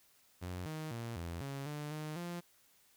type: tone with pitch steps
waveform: sawtooth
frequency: 90.2 / 156.3 / 116.5 / 84.8 / 138.2 / 148.6 / 153.4 / 173.7 Hz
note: F#2 / D#3 / A#2 / E2 / C#3 / D3 / D#3 / F3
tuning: -44 / +8 / -1 / +50 / -5 / +21 / -24 / -9 cents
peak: -36 dBFS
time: 0.41-2.41 s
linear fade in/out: 20 ms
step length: 250 ms
effects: white hiss -68 dBFS RMS until 2.96 s